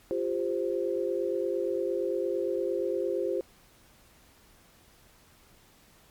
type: chord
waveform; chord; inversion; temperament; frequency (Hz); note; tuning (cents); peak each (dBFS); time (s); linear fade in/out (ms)
sine; F suspended second; none; equal with one note detuned; 349.2 / 397.9 / 523.3; F4 / G4 / C5; 0 / +26 / 0; -31; 0.11-3.41; 0
effects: pink hiss -59 dBFS RMS until 6.1 s + MP3 96 kbps